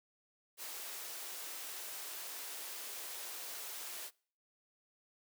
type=high-pass noise; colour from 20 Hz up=white; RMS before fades=-45 dBFS; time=0.57-4.11 s; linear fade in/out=50 ms; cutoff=340 Hz; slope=24 dB/octave; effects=noise-tail reverb RT60 0.5 s tail -25 dB re dry